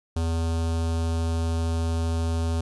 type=tone with notch filter; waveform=square; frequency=82.41 Hz; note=E2; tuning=in tune; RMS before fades=-25 dBFS; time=0.16-2.61 s; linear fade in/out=5 ms; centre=2000 Hz; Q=1.3; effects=resampled to 24000 Hz + 10-bit